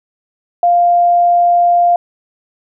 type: tone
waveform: sine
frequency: 698.5 Hz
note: F5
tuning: in tune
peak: -7 dBFS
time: 0.63-1.96 s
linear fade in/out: 2 ms
effects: none